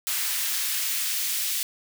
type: noise with high-pass filter sweep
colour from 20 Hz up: white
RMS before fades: -27 dBFS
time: 0.07-1.63 s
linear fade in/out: 0 ms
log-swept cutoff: 1400 to 2700 Hz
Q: 0.83
effects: none